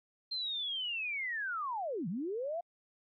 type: linear two-way sweep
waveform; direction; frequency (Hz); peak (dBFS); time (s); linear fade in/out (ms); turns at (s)
sine; down then up; 4186 to 153.7 to 709; -34; 0.31-2.61; 10; 2.08
effects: AAC 64 kbps